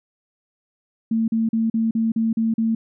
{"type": "tone bursts", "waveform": "sine", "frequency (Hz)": 225, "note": "A3", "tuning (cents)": 39, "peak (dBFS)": -17, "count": 8, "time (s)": [1.11, 2.75], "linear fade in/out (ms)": 5, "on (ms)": 170, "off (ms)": 40, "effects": []}